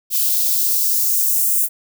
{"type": "noise with high-pass filter sweep", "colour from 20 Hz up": "violet", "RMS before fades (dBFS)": -17, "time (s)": [0.1, 1.69], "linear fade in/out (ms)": 50, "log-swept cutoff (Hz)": [3100, 8600], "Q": 1.4, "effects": []}